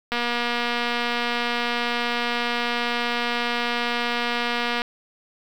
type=click train; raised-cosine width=0.3 ms; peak=-9 dBFS; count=1124; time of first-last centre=0.12-4.819 s; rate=239 Hz; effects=7-bit